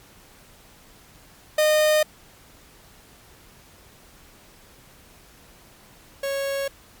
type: tone pair in turn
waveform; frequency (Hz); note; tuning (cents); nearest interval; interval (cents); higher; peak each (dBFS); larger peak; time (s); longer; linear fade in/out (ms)
45% pulse; 613 / 551.7; D#5 / C#5; -26 / -8; major second; 182; first; -16 / -24; first; 1.58-2.03 / 6.23-6.68; neither; 5
effects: pink hiss -51 dBFS RMS until 7 s + MP3 96 kbps